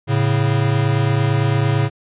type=tone pair together; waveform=square; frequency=110 / 138.88 Hz; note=A2 / C#3; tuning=0 / +4 cents; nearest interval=major third; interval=404 cents; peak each=-18 dBFS; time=0.07-1.9 s; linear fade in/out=50 ms; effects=resampled to 8000 Hz